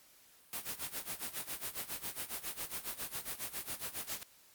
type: noise with tremolo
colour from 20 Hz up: white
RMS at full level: -38 dBFS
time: 0.53-4.23 s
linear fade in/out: 0 ms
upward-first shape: sine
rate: 7.3 Hz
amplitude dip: 85%
effects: white hiss -63 dBFS RMS until 4.54 s + Opus 48 kbps